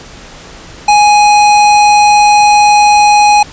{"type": "tone", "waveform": "square", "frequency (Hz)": 832, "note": "G#5", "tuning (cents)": 3, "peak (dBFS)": -4, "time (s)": [0.88, 3.43], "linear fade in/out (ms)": 5, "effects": ["pink hiss -32 dBFS RMS until 3.52 s", "resampled to 16000 Hz"]}